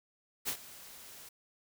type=noise with ADSR envelope; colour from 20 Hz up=white; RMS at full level=-33 dBFS; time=0.45-1.29 s; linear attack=34 ms; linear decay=80 ms; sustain=-18 dB; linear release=6 ms; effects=none